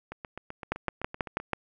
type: two click trains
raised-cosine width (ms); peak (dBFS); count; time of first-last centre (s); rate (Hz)
0.5; -23 / -12; 11 / 6; 0.12-1.4 / 0.72-1.533; 7.81 / 6.15
effects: none